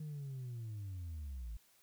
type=linear sweep; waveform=sine; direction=down; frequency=155.56 to 51.5 Hz; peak=-39 dBFS; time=0-1.57 s; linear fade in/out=5 ms; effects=tanh soft clip ceiling -40 dBFS + white hiss -69 dBFS RMS until 1.82 s